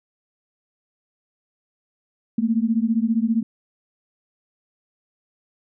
sine beating tone pair, 220.1 / 235.1 Hz, A3 / A#3, +1 / +15 cents, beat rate 15 Hz, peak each -20 / -21 dBFS, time 2.38-3.43 s, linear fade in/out 5 ms, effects none

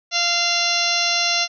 harmonic tone with a mistuned harmonic, 692 Hz, F5, 16 cents flat, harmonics 1 / 2 / 3 / 4 / 5 / 6 / 7 / 8 / 9, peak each -27 / -29 / -27 / -24 / -27 / -24 / -30 / -24 / -27 dBFS, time 0.11-1.48 s, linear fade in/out 50 ms, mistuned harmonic 9, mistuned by -24 cents, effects none

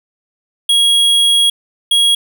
square tone pair in turn, 3300 / 3300 Hz, G#7 / G#7, -12 / -12 cents, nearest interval unison, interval 0 cents, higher neither, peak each -9 dBFS, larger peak neither, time 0.69-1.5 / 1.91-2.15 s, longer first, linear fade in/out 5 ms, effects none

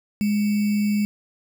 sine tone with sample-and-hold, 207.7 Hz, G#3, in tune, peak -18 dBFS, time 0.21-1.05 s, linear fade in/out 0 ms, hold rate 2450 Hz, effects none

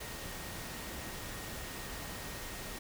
sine tone in noise, 1864.7 Hz, A#6, in tune, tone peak -53 dBFS, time 0-2.79 s, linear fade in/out 10 ms, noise pink, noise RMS -43 dBFS, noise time 0-2.79 s, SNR -13 dB, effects none

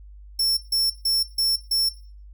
sawtooth tone bursts, 5400 Hz, E8, 41 cents sharp, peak -17 dBFS, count 5, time 0.39-1.89 s, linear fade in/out 5 ms, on 180 ms, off 150 ms, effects noise-tail reverb RT60 0.4 s tail -17 dB re dry + added 50 Hz sine -41 dBFS peak until 2.33 s

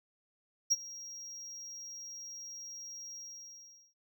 triangle tone with ADSR envelope, 5630 Hz, F8, 13 cents sharp, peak -21 dBFS, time 0.7-3.94 s, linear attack 21 ms, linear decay 32 ms, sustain -21 dB, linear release 780 ms, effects none

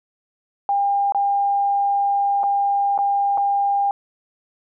sine tone with dropouts, 802 Hz, G5, 39 cents sharp, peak -16 dBFS, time 0.69-3.91 s, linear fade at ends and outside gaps 1 ms, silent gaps 1.122-1.147 / 2.433-2.438 / 2.978-2.988 / 3.375-3.379 s, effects none

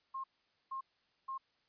sine tone bursts, 1068 Hz, C6, 35 cents sharp, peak -38 dBFS, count 3, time 0.14-1.38 s, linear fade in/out 10 ms, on 100 ms, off 470 ms, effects white hiss -75 dBFS RMS until 1.68 s + resampled to 11025 Hz

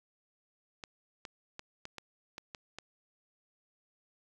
clicks, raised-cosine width 0.2 ms, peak -25 dBFS, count 8, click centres 0.838 / 1.252 / 1.594 / 1.854 / 1.983 / 2.381 / 2.548 / 2.786 s, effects 9-bit

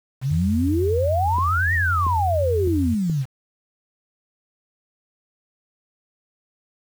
sine exponential two-way sweep, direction up then down, 123.47 to 1917 to 123.47 Hz, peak -19 dBFS, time 0.21-3.26 s, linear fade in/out 50 ms, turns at 1.74 s
sine tone with vibrato, 87.31 Hz, F2, in tune, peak -21 dBFS, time 0.3-2.95 s, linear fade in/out 20 ms, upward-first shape sine, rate 10 Hz, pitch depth 87 cents each way
clicks, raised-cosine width 3 ms, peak -19 dBFS, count 4, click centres 1.385 / 2.067 / 2.674 / 3.098 s
effects 7-bit

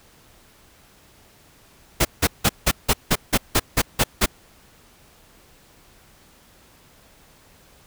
pink noise bursts, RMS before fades -17 dBFS, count 11, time 2-4.261 s, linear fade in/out 10 ms, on 51 ms, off 170 ms, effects pink hiss -53 dBFS RMS until 7.86 s

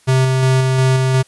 square tone with tremolo, 130.81 Hz, C3, in tune, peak -11 dBFS, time 0.07-1.23 s, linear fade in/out 20 ms, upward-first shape square, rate 2.8 Hz, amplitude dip 25%, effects white hiss -52 dBFS RMS until 1.27 s + resampled to 24000 Hz

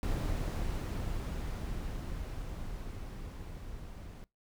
brown noise with level ramp, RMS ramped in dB -32 to -46 dBFS, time 0.03-4.24 s, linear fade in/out 0 ms, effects noise-tail reverb RT60 0.2 s tail -23 dB re dry

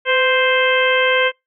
harmonic tone with a mistuned harmonic, 523.3 Hz, C5, in tune, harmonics 1 / 2 / 3 / 4 / 5 / 6, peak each -17 / -22 / -19 / -20 / -22 / -23 dBFS, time 0.05-1.32 s, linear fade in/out 50 ms, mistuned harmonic 1, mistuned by -42 cents, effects noise-tail reverb RT60 0.2 s tail -26 dB re dry

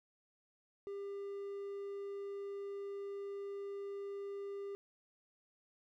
triangle tone, 399.4 Hz, G4, 32 cents sharp, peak -39 dBFS, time 0.87-4.75 s, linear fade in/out 0 ms, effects none

